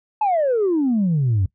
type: exponential sweep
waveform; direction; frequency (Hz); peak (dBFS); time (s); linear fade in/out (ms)
sine; down; 880 to 88.9; -14; 0.21-1.46; 5
effects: noise-tail reverb RT60 0.1 s tail -20 dB re dry + tanh soft clip ceiling -13 dBFS